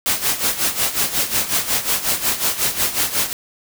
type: noise with tremolo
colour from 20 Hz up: white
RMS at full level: -17 dBFS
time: 0.06-3.33 s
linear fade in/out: 0 ms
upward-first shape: sine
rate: 5.5 Hz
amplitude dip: 75%
effects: none